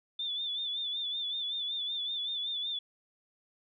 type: tone with vibrato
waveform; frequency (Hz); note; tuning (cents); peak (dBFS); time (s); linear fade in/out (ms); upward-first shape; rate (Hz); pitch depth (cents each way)
sine; 3520; A7; 0; -32; 0.19-2.79; 5; sine; 5.3; 61
effects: none